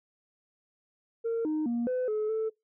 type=tone with pitch steps; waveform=sine; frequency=458.8 / 308.9 / 236.5 / 506 / 428.3 / 440.6 Hz; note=A#4 / D#4 / A#3 / B4 / A4 / A4; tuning=-28 / -12 / +25 / +42 / -47 / +2 cents; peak=-25 dBFS; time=1.24-2.5 s; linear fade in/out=20 ms; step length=210 ms; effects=noise-tail reverb RT60 0.2 s tail -24 dB re dry + tanh soft clip ceiling -25 dBFS